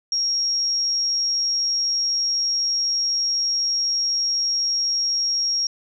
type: tone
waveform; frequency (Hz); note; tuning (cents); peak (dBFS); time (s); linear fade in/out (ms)
sine; 5588; F8; 0; -19; 0.12-5.67; 2
effects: none